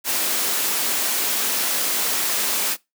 white high-pass noise, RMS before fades -22 dBFS, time 0.04-2.77 s, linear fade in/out 50 ms, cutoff 200 Hz, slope 24 dB/octave, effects noise-tail reverb RT60 0.2 s tail -22 dB re dry

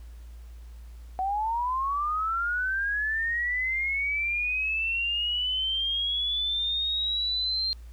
sine linear sweep, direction up, 742 to 4186 Hz, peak -25 dBFS, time 1.19-7.73 s, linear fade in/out 0 ms, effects added 58 Hz sine -41 dBFS peak until 7.92 s + pink hiss -61 dBFS RMS until 7.92 s

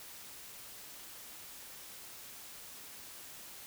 silence, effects white hiss -50 dBFS RMS until 3.66 s

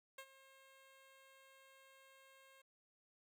10% pulse tone with ADSR envelope, 536 Hz, C5, 42 cents sharp, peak -40 dBFS, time 0.18-2.62 s, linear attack 6 ms, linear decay 64 ms, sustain -15 dB, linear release 9 ms, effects none

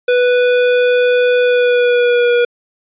square tone with pitch glide, 493.5 to 481.4 Hz, B4 to B4, -1 to -44 cents, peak -10 dBFS, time 0.08-2.45 s, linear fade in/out 5 ms, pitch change -43 cents, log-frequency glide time 1.42-2.33 s, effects resampled to 8000 Hz

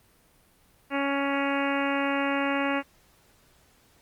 harmonic tone, 278.6 Hz, C#4, 9 cents sharp, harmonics 1 / 2 / 3 / 4 / 5 / 6 / 7 / 8 / 9 / 10, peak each -28 / -31 / -33 / -34 / -35 / -36 / -36 / -37 / -38 / -38 dBFS, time 0.9-2.83 s, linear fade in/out 50 ms, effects pink hiss -61 dBFS RMS until 4.01 s + Opus 32 kbps

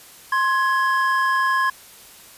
triangle tone pair together, 1055.4 / 1673 Hz, C6 / G#6, +15 / +12 cents, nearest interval minor sixth, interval 797 cents, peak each -17 / -19 dBFS, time 0.32-1.7 s, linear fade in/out 5 ms, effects white hiss -45 dBFS RMS until 2.37 s + resampled to 32000 Hz

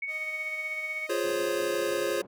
sine tone with tremolo, 2224 Hz, C#7, 5 cents sharp, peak -29 dBFS, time 0.02-1.07 s, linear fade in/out 5 ms, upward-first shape sine, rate 16 Hz, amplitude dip 45%
sawtooth tone, 622.3 Hz, D#5, in tune, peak -39 dBFS, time 0.07-1.22 s, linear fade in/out 50 ms
square chord, Db major seventh, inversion first, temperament equal, 349.2 / 415.3 / 523.3 / 554.4 Hz, F4 / Ab4 / C5 / Db5, 0 / 0 / 0 / 0 cents, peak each -33 dBFS, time 1.09-2.22 s, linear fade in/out 10 ms
pink band-pass noise, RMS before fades -48 dBFS, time 1.23-2.27 s, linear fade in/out 10 ms, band 220 to 620 Hz, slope 12 dB/octave
effects none

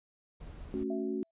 brown noise, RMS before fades -46 dBFS, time 0.4-0.84 s, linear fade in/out 10 ms
sine chord, F# minor, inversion first, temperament equal, 220 / 277.2 / 370 Hz, A3 / C#4 / F#4, 0 / 0 / 0 cents, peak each -37 / -36 / -35 dBFS, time 0.74-1.23 s, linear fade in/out 0 ms
sine tone with exponential decay, 661 Hz, E5, 5 cents sharp, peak -37 dBFS, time 0.9-1.31 s, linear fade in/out 5 ms, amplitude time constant 89 ms
effects resampled to 8000 Hz

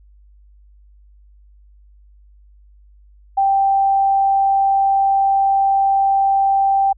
sine tone, 784 Hz, G5, in tune, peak -12 dBFS, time 3.37-6.93 s, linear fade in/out 10 ms, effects added 50 Hz sine -45 dBFS peak until 6.97 s

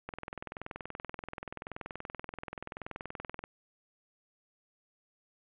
click train, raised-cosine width 0.5 ms, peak -24 dBFS, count 71, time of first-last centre 0.09-3.439 s, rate 20.9 Hz, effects resampled to 8000 Hz + 10-bit

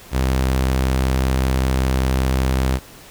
sawtooth tone, 65.2 Hz, C2, 5 cents flat, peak -12 dBFS, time 0.11-2.8 s, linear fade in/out 50 ms, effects pink hiss -42 dBFS RMS until 3.1 s

